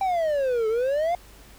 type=exponential two-way sweep; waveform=triangle; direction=down then up; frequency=790 to 430 to 718 Hz; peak=-19 dBFS; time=0.01-1.15 s; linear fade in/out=2 ms; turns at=0.68 s; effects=added 50 Hz sine -50 dBFS peak until 1.58 s + pink hiss -51 dBFS RMS until 1.58 s